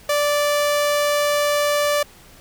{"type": "tone", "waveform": "sawtooth", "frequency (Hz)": 585, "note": "D5", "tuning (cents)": -7, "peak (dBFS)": -13, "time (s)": [0.09, 2.03], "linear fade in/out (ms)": 5, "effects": ["pink hiss -47 dBFS RMS until 2.4 s"]}